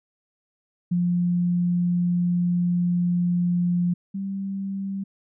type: tone pair in turn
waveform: sine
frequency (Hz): 175.9 / 195.12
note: F3 / G3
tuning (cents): +13 / -8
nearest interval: major second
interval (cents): 179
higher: second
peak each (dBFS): -19 / -26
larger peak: first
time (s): 0.91-3.94 / 4.14-5.04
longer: first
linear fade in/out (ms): 10
effects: none